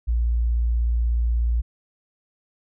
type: tone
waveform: sine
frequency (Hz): 58.27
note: A#1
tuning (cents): 0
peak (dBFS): -18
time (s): 0.07-1.62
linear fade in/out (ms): 20
effects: none